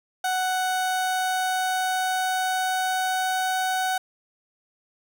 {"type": "tone with pitch glide", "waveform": "30% pulse", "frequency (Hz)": [743, 748.6], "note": ["F#5", "F#5"], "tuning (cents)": [7, 20], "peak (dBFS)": -20, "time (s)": [0.24, 3.98], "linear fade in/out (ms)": 5, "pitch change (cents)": 13, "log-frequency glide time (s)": [0.45, 3.57], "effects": []}